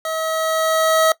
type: tone with level ramp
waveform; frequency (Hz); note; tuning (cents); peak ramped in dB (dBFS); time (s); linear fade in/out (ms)
25% pulse; 641; E5; -49; -18 to -8; 0.05-1.12; 2
effects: noise-tail reverb RT60 0.1 s tail -19 dB re dry